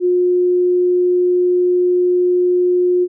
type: tone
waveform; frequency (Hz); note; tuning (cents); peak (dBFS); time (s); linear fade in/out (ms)
sine; 358.7; F4; +46; -11; 0-3.08; 50
effects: none